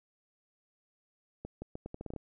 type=accelerating click train; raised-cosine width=2 ms; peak=-27 dBFS; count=10; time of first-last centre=1.45-2.163 s; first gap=170 ms; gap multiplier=0.79; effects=none